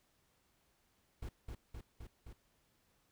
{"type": "noise with echo", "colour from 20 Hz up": "brown", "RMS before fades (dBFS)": -43, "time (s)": [1.22, 1.29], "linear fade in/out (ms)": 5, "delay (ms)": 260, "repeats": 4, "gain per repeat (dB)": -2, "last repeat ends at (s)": 2.33, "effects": ["pink hiss -75 dBFS RMS until 3.11 s"]}